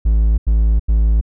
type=tone bursts; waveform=triangle; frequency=54.4 Hz; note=A1; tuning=19 cents flat; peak=-8 dBFS; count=3; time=0.05-1.212 s; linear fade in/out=10 ms; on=330 ms; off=86 ms; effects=none